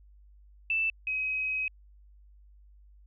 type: tone pair in turn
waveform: sine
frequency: 2648 / 2536 Hz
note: E7 / D#7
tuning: +7 / +32 cents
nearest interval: minor second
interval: 75 cents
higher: first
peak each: -25 / -28 dBFS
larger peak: first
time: 0.7-0.9 / 1.07-1.68 s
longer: second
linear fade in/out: 2 ms
effects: added 50 Hz sine -53 dBFS peak until 3.06 s